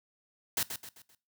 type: noise with echo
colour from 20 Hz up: white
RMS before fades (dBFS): -30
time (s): 0.57-0.63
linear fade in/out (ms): 2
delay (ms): 130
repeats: 4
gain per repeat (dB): -8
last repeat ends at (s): 1.15
effects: noise-tail reverb RT60 0.3 s tail -19 dB re dry